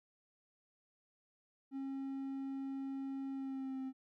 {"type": "tone with pitch glide", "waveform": "triangle", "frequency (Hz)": [270.7, 263.6], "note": ["C#4", "C4"], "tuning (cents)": [-41, 13], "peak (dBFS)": -37, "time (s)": [1.71, 3.93], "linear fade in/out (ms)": 50, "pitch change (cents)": -46, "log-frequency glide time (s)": [3.31, 3.81], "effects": []}